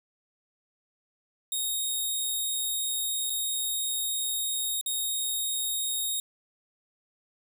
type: tone with dropouts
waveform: 10% pulse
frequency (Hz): 3729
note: A#7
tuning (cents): 0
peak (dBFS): -20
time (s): 1.52-6.2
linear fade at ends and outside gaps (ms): 2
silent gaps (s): 3.298-3.302 / 4.812-4.861
effects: none